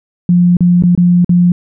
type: tone with dropouts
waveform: sine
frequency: 176.3 Hz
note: F3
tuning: 17 cents sharp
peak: -5 dBFS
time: 0.29-1.52 s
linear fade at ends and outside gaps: 2 ms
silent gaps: 0.569-0.606 / 0.824-0.836 / 0.951-0.976 / 1.246-1.293 s
effects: none